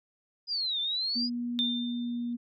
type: exponential two-way sweep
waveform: sine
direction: down then up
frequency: 5000 to 3520 to 5000 Hz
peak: -28 dBFS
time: 0.47-1.3 s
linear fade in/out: 50 ms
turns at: 0.8 s
type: tone with pitch glide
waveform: sine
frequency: 240.7 to 238.9 Hz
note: B3 to A#3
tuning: -44 to +43 cents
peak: -30 dBFS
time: 1.15-2.37 s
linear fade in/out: 20 ms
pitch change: -13 cents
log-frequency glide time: 1.6-2.14 s
type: tone with exponential decay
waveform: sine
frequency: 3596 Hz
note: A7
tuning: 37 cents sharp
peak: -24 dBFS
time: 1.59-2.33 s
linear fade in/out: 0 ms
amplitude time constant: 160 ms
effects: none